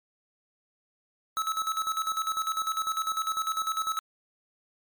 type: tone with tremolo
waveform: square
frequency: 1298 Hz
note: E6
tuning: 27 cents flat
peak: -26 dBFS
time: 1.37-3.99 s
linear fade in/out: 0 ms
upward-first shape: square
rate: 10 Hz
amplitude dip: 65%
effects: MP3 96 kbps